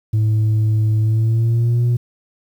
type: tone with pitch glide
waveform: sine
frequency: 108.5 to 120.39 Hz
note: A2 to B2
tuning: -24 to -44 cents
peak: -10 dBFS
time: 0.13-1.97 s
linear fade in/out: 10 ms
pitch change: +180 cents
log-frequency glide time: 1-1.85 s
effects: tanh soft clip ceiling -12 dBFS + 8-bit